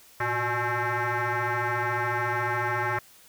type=tone with frequency modulation; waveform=sine; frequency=370 Hz; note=F#4; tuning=in tune; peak=-23 dBFS; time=0.2-2.99 s; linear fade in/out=5 ms; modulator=242 Hz; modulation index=6.8; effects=tanh soft clip ceiling -21 dBFS + white hiss -54 dBFS RMS until 3.28 s